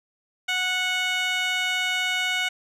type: tone with band-pass filter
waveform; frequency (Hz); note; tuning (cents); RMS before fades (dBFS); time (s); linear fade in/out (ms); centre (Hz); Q
15% pulse; 736; F#5; -9; -25; 0.48-2.49; 10; 2900; 0.98
effects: none